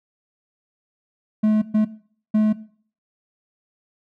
triangle tone bursts at uneven times, 214.7 Hz, A3, 42 cents flat, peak -12 dBFS, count 3, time 1.43-1.62 / 1.74-1.85 / 2.34-2.53 s, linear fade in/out 10 ms, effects noise-tail reverb RT60 0.5 s tail -18 dB re dry

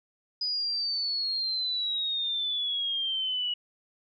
sine exponential sweep, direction down, 4978 to 2917 Hz, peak -27 dBFS, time 0.41-3.54 s, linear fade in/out 5 ms, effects none

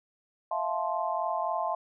sine chord, F major seventh, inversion third, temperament just, 654.8 / 698.5 / 873.1 / 1047.7 Hz, E5 / F5 / A5 / C6, -12 / 0 / -14 / +2 cents, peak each -33 dBFS, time 0.51-1.75 s, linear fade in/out 5 ms, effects none

